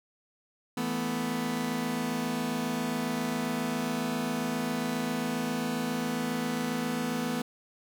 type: chord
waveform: sawtooth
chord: E suspended fourth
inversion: none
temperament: just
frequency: 164.81 / 219.8 / 247.2 Hz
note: E3 / A3 / B3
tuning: 0 / -2 / +2 cents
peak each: -33 / -30 / -27 dBFS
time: 0.77-7.42 s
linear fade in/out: 5 ms
effects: none